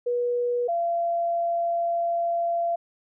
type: tone pair in turn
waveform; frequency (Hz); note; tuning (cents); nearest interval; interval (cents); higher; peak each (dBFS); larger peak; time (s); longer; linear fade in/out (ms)
sine; 485.1 / 683.3; B4 / F5; -31 / -38; tritone; 593; second; -22; neither; 0.06-0.68 / 0.68-2.76; second; 10
effects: none